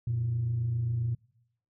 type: tone pair together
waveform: sine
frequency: 91 / 118.48 Hz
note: F#2 / A#2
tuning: -28 / +29 cents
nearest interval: perfect fourth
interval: 457 cents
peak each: -37 / -26 dBFS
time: 0.07-1.15 s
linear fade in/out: 5 ms
effects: noise-tail reverb RT60 0.9 s tail -26 dB re dry + tanh soft clip ceiling -22 dBFS